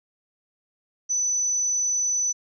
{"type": "tone", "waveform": "sine", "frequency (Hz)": 5990, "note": "F#8", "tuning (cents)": 20, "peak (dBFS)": -21, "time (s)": [1.09, 2.33], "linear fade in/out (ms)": 20, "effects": []}